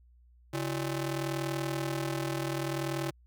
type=ring-modulated tone; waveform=sawtooth; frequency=236.6 Hz; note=A#3; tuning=26 cents sharp; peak=-24 dBFS; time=0.53-3.11 s; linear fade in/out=10 ms; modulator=98 Hz; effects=added 60 Hz sine -57 dBFS peak until 3.26 s